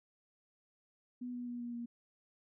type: tone with pitch steps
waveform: sine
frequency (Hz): 246.9 / 244.3 / 241.8 / 239.3 / 236.8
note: B3 / B3 / B3 / A#3 / A#3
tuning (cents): 0 / -19 / -36 / +46 / +27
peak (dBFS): -39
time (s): 1.21-1.86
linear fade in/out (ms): 10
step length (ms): 130
effects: none